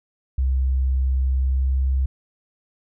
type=tone with pitch glide; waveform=sine; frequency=65.41 to 66.13 Hz; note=C2 to C2; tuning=0 to +19 cents; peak=-17 dBFS; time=0.38-2.06 s; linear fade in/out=5 ms; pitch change=+19 cents; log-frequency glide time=1.34-1.83 s; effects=none